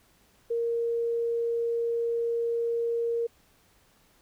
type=tone; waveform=sine; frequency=466.2 Hz; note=A#4; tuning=in tune; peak=-25 dBFS; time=0.5-3.27 s; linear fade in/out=10 ms; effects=pink hiss -63 dBFS RMS until 4.21 s